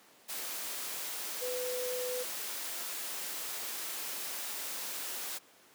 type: tone in noise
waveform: sine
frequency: 500 Hz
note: B4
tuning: 21 cents sharp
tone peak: -34 dBFS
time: 1.41-2.24 s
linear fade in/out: 20 ms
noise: white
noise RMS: -39 dBFS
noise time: 0.28-5.39 s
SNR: +2 dB
effects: pink hiss -60 dBFS RMS until 5.74 s + high-pass 300 Hz 12 dB/octave